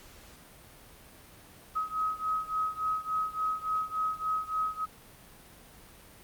sine beating tone pair, 1269 / 1272.5 Hz, D#6 / D#6, +34 / +39 cents, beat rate 3.5 Hz, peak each -31 / -33 dBFS, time 1.75-4.86 s, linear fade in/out 20 ms, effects pink hiss -53 dBFS RMS until 6.23 s + Opus 48 kbps

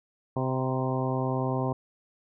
harmonic tone with a mistuned harmonic, 130 Hz, C3, 11 cents flat, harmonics 1 / 2 / 3 / 4 / 5 / 6 / 7 / 8, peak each -29 / -32 / -34 / -35 / -36 / -37 / -37 / -38 dBFS, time 0.36-1.73 s, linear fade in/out 5 ms, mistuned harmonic 7, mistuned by +40 cents, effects none

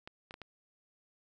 clicks, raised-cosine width 0.3 ms, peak -29 dBFS, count 4, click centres 0.075 / 0.309 / 0.341 / 0.417 s, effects none

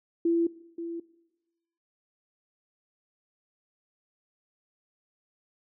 sine tone pair in turn, 336.4 / 336.4 Hz, E4 / E4, +35 / +35 cents, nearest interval unison, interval 0 cents, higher neither, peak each -21 / -32 dBFS, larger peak first, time 0.25-0.47 / 0.78-1 s, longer neither, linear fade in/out 5 ms, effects noise-tail reverb RT60 1.0 s tail -19 dB re dry

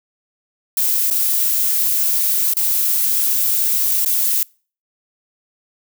violet noise with dropouts, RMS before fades -17 dBFS, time 0.77-4.43 s, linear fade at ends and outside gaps 2 ms, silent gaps 1.102-1.11 / 2.537-2.568 / 4.049-4.059 s, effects noise-tail reverb RT60 0.4 s tail -26 dB re dry

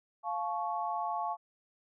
sine chord, F augmented, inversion none, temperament equal with one note detuned, 698.5 / 863.9 / 1108.7 Hz, F5 / A5 / C#6, 0 / -32 / 0 cents, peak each -36 / -35 / -37 dBFS, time 0.23-1.37 s, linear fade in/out 50 ms, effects none

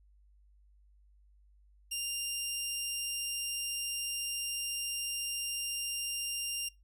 15% pulse tone, 2794 Hz, F7, in tune, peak -27 dBFS, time 1.91-6.69 s, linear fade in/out 10 ms, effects noise-tail reverb RT60 0.2 s tail -22 dB re dry + added 50 Hz sine -60 dBFS peak until 6.83 s

